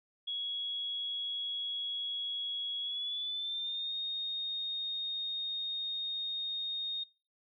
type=tone with pitch glide; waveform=sine; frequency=3337 to 3703 Hz; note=G#7 to A#7; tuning=+8 to -12 cents; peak=-34 dBFS; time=0.27-7.04 s; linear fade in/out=10 ms; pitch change=+180 cents; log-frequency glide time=2.81-3.94 s; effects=noise-tail reverb RT60 0.4 s tail -25 dB re dry